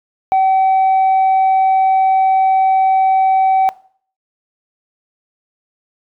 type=tone; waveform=sine; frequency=764 Hz; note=G5; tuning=45 cents flat; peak=-7 dBFS; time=0.32-3.69 s; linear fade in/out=0 ms; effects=noise-tail reverb RT60 0.5 s tail -21 dB re dry + tanh soft clip ceiling -8 dBFS